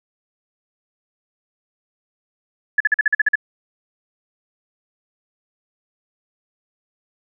sine tone bursts, 1712 Hz, A6, 48 cents flat, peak -11 dBFS, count 9, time 2.78-3.356 s, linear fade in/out 5 ms, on 24 ms, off 45 ms, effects none

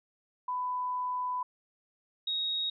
sine tone pair in turn, 998 / 3768 Hz, B5 / A#7, +18 / +18 cents, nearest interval octave + major seventh, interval 2300 cents, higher second, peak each -30 / -29 dBFS, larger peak second, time 0.48-1.43 / 2.27-2.7 s, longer first, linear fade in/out 5 ms, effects none

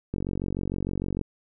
click train, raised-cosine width 3 ms, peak -16 dBFS, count 51, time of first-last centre 0.14-1.213 s, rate 46.6 Hz, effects none

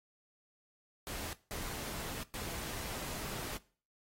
pink noise bursts at uneven times, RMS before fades -42 dBFS, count 3, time 1.07-1.33 / 1.51-2.23 / 2.34-3.57 s, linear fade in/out 0 ms, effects noise-tail reverb RT60 0.4 s tail -19 dB re dry + AAC 48 kbps

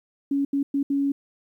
sine tone bursts at uneven times, 279.4 Hz, C#4, 14 cents sharp, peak -20 dBFS, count 4, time 0.31-0.45 / 0.53-0.63 / 0.74-0.83 / 0.9-1.12 s, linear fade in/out 5 ms, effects 10-bit

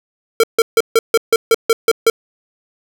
square tone bursts, 454.3 Hz, A#4, 45 cents flat, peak -8 dBFS, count 10, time 0.4-2.1 s, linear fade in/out 2 ms, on 35 ms, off 150 ms, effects none

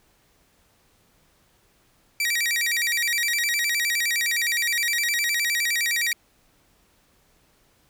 sawtooth tone with vibrato, 2100 Hz, C7, 6 cents sharp, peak -18 dBFS, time 2.2-6.13 s, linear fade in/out 2 ms, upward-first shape square, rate 9.7 Hz, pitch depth 180 cents each way, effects pink hiss -62 dBFS RMS until 7.89 s

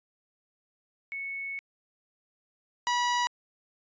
sine / sawtooth tone pair in turn, 2209 / 972.1 Hz, C#7 / B5, -7 / -28 cents, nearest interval octave + major second, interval 1421 cents, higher first, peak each -33 / -21 dBFS, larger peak second, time 1.12-1.59 / 2.87-3.27 s, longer first, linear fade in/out 0 ms, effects resampled to 16000 Hz

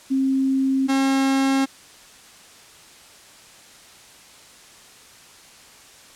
sine / 45% pulse tone pair in turn, 267.2 / 269.8 Hz, C4 / C#4, +36 / -47 cents, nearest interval unison, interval 17 cents, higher second, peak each -17 dBFS, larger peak neither, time 0.1-0.88 / 0.88-1.66 s, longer neither, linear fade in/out 20 ms, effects white hiss -47 dBFS RMS until 6.15 s + low-pass 9000 Hz 12 dB/octave

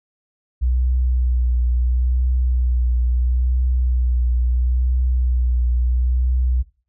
sine tone with vibrato, 61.74 Hz, B1, in tune, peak -15 dBFS, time 0.61-6.63 s, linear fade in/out 20 ms, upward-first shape triangle, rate 0.74 Hz, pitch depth 36 cents each way, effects noise-tail reverb RT60 0.4 s tail -20 dB re dry

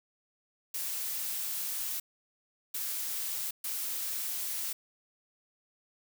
blue noise bursts at uneven times, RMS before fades -35 dBFS, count 3, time 0.74-2 / 2.74-3.51 / 3.64-4.73 s, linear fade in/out 5 ms, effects none

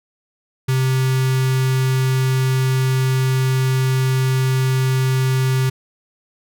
square tone with notch filter, 130.81 Hz, C3, in tune, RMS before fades -17 dBFS, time 0.68-5.7 s, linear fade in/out 10 ms, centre 630 Hz, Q 1, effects none

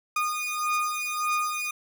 30% pulse beating tone pair, 1226 / 1227.7 Hz, D#6 / D#6, -26 / -24 cents, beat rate 1.7 Hz, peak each -26 dBFS, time 0.16-1.71 s, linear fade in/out 5 ms, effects none

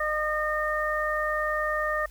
harmonic tone, 610 Hz, D#5, 34 cents flat, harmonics 1 / 2 / 3, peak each -29 / -29 / -29 dBFS, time 0-2.06 s, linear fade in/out 5 ms, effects added 50 Hz sine -44 dBFS peak until 2.1 s + white hiss -57 dBFS RMS until 2.1 s

